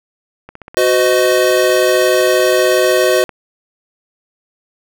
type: click train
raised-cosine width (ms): 0.5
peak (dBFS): -18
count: 45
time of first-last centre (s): 0.49-3.293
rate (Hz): 15.7
type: chord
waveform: square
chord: C diminished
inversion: second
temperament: equal with one note detuned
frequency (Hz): 370 / 509.8 / 622.3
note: Gb4 / C5 / Eb5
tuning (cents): 0 / -45 / 0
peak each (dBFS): -15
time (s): 0.77-3.24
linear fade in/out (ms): 0
effects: none